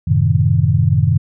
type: chord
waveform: sine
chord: F# diminished seventh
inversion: none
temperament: equal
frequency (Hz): 92.5 / 110 / 130.81 / 155.56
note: F#2 / A2 / C3 / Eb3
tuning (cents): 0 / 0 / 0 / 0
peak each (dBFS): -16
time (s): 0.07-1.18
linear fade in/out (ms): 10
effects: none